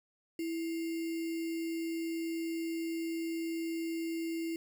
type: tone with sample-and-hold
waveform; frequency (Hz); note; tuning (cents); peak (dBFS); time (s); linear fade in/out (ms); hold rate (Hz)
sine; 329.6; E4; 0; -33; 0.39-4.56; 2; 2450
effects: none